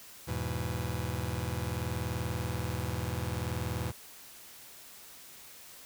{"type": "chord", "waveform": "sawtooth", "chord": "E major", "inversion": "none", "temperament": "just", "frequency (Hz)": [82.41, 103.01, 123.61], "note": ["E2", "G#2", "B2"], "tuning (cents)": [0, -14, 2], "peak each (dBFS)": [-32, -33, -32], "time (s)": [0.27, 3.92], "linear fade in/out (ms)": 20, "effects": ["white hiss -51 dBFS RMS until 5.85 s"]}